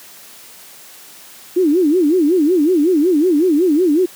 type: tone with vibrato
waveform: sine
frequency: 328.6 Hz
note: E4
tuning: 5 cents flat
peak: -10 dBFS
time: 1.56-4.06 s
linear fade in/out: 10 ms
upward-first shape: sine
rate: 5.4 Hz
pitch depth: 240 cents each way
effects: white hiss -40 dBFS RMS until 4.15 s + high-pass 150 Hz 12 dB/octave